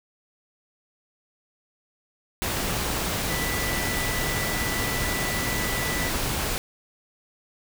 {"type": "tone in noise", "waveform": "sine", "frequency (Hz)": 1975.5, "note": "B6", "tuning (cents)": 0, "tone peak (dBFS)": -31, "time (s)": [3.3, 6.09], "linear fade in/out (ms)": 0, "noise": "pink", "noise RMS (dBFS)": -27, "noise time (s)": [2.42, 6.58], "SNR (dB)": -7, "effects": []}